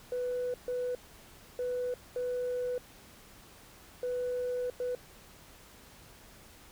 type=tone bursts at uneven times; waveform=sine; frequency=495.7 Hz; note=B4; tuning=6 cents sharp; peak=-29 dBFS; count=6; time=0.12-0.54 / 0.68-0.95 / 1.59-1.94 / 2.16-2.78 / 4.03-4.7 / 4.8-4.95 s; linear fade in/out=2 ms; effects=tanh soft clip ceiling -28 dBFS + pink hiss -55 dBFS RMS until 6.71 s